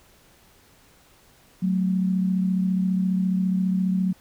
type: tone pair together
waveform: sine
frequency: 185.33 / 220 Hz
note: F#3 / A3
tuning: +3 / 0 cents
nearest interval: minor third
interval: 297 cents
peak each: -20 / -29 dBFS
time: 1.62-4.13 s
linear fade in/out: 10 ms
effects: pink hiss -56 dBFS RMS until 4.2 s